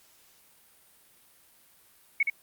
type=tone with echo; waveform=sine; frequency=2212 Hz; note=C#7; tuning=4 cents flat; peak=-20 dBFS; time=2.2-2.23 s; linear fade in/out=5 ms; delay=70 ms; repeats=1; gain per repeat=-4 dB; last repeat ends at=2.3 s; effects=white hiss -60 dBFS RMS until 2.42 s + Opus 48 kbps